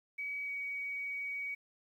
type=tone with pitch glide; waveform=sine; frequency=2271 to 2257 Hz; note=C#7 to C#7; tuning=+41 to +31 cents; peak=-36 dBFS; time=0.18-1.55 s; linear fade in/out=10 ms; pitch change=-10 cents; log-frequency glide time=0.45-0.5 s; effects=11-bit